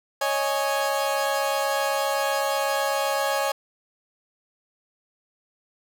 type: chord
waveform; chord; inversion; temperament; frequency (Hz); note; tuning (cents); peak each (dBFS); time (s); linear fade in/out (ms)
30% pulse; C# suspended second; none; equal; 554.4 / 622.3 / 830.6; C#5 / D#5 / G#5; 0 / 0 / 0; -23 / -27 / -24; 0.21-3.52; 5
effects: 8-bit